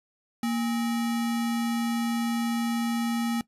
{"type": "tone with sample-and-hold", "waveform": "sine", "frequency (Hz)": 233.1, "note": "A#3", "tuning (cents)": 0, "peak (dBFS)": -24, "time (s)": [0.43, 3.41], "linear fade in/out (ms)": 2, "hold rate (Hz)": 1050, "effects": ["noise-tail reverb RT60 0.1 s tail -19 dB re dry", "resampled to 32000 Hz"]}